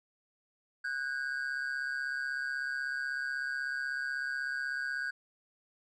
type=ring-modulated tone; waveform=triangle; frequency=1550 Hz; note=G6; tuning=20 cents flat; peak=-28 dBFS; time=0.84-5.11 s; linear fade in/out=10 ms; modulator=68.1 Hz; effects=resampled to 24000 Hz